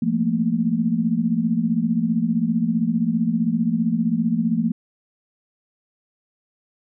sine tone cluster, 171.3 / 218.9 / 234.2 Hz, F3 / A3 / A#3, -33 / -9 / +8 cents, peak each -24 / -22 / -21 dBFS, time 0.02-4.72 s, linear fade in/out 5 ms, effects none

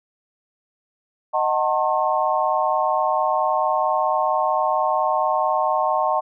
sine chord, D# diminished seventh, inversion none, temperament just, 622.3 / 746.7 / 896 / 1075.3 Hz, D#5 / F#5 / A5 / C6, 0 / +16 / +31 / +47 cents, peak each -23 dBFS, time 1.33-6.21 s, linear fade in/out 20 ms, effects none

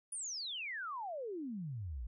sine exponential sweep, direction down, 9956 to 51.91 Hz, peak -39 dBFS, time 0.12-2.07 s, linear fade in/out 5 ms, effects none

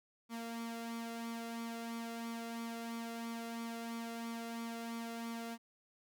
sawtooth tone with flanger, 230.9 Hz, A#3, 16 cents flat, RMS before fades -43 dBFS, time 0.29-5.58 s, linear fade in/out 50 ms, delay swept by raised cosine 0.87 to 1.5 ms, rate 3 Hz, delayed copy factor +0.6, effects none

